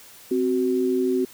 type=tone pair together; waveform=sine; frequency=259.8 / 372.8 Hz; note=C4 / F#4; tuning=-12 / +13 cents; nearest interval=tritone; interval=625 cents; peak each=-23 / -21 dBFS; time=0.31-1.25 s; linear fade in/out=5 ms; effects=white hiss -47 dBFS RMS until 1.33 s